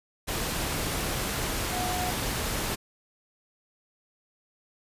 sine tone in noise, 726 Hz, F#5, 33 cents flat, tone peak -31 dBFS, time 1.71-2.12 s, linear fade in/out 20 ms, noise pink, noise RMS -30 dBFS, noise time 0.27-2.76 s, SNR -4 dB, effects resampled to 32000 Hz

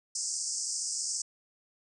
white band-pass noise, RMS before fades -34 dBFS, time 0.15-1.22 s, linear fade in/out 5 ms, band 4900 to 8700 Hz, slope 96 dB/octave, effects none

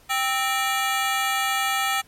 20% pulse ring-modulated tone, 1046.5 Hz, C6, in tune, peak -13 dBFS, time 0.09-2.02 s, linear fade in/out 20 ms, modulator 259 Hz, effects pink hiss -55 dBFS RMS until 2.07 s + MP3 64 kbps

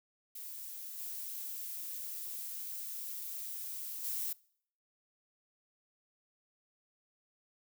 violet noise with level steps, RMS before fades -45 / -42 / -37 dBFS, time 0.35-4.33 s, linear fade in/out 5 ms, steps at 0.97 / 4.03 s, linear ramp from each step 20 ms, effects noise-tail reverb RT60 0.6 s tail -23 dB re dry

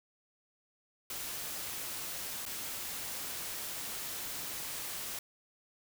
white noise with dropouts, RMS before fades -40 dBFS, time 1.1-5.19 s, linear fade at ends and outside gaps 2 ms, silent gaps 2.454-2.462 s, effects none

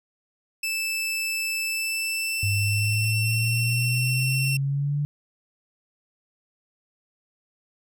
sawtooth tone with pitch glide, 2637 to 2708 Hz, E7 to E7, 0 to +46 cents, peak -22 dBFS, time 0.63-4.57 s, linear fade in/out 5 ms, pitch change +46 cents, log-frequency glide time 1.65-3.38 s
sine exponential sweep, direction up, 100 to 146.83 Hz, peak -22 dBFS, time 2.43-5.05 s, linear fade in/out 0 ms
effects none

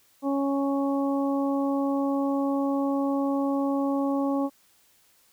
harmonic tone, 277.2 Hz, C#4, in tune, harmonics 1 / 2 / 3 / 4, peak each -24 / -30 / -34 / -36 dBFS, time 0.22-4.5 s, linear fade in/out 50 ms, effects white hiss -62 dBFS RMS until 5.32 s

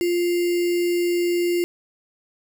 sine tone with sample-and-hold, 349.2 Hz, F4, in tune, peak -18 dBFS, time 0.01-1.64 s, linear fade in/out 0 ms, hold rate 2450 Hz, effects none

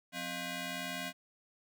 10% pulse ring-modulated tone, 439.9 Hz, A4, in tune, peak -26 dBFS, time 0.12-1.13 s, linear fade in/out 50 ms, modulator 1140 Hz, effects none

